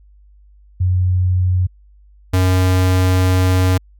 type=tone pair in turn; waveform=sine / square; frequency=91.3 / 92.36 Hz; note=F#2 / F#2; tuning=-23 / -3 cents; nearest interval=unison; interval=20 cents; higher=second; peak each=-12 dBFS; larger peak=neither; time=0.8-1.67 / 2.33-3.78 s; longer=second; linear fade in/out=10 ms; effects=added 50 Hz sine -44 dBFS peak until 3.99 s